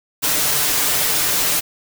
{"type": "noise with comb filter", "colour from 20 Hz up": "white", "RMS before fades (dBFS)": -18, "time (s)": [0.22, 1.61], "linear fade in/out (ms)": 20, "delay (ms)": 6.7, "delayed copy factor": 0.6, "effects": []}